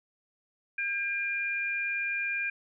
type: tone pair together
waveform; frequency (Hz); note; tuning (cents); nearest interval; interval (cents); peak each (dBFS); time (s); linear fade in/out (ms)
sine; 1607 / 2403; G6 / D7; +43 / +39; perfect fifth; 696; -33 / -30; 0.78-2.5; 5
effects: none